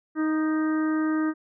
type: harmonic tone with a mistuned harmonic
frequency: 312.5 Hz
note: D#4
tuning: 8 cents sharp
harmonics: 1 / 2 / 3 / 4 / 5 / 6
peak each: -22 / -39 / -41 / -35 / -37 / -41 dBFS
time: 0.15-1.34 s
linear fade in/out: 50 ms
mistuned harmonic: 4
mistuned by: -21 cents
effects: none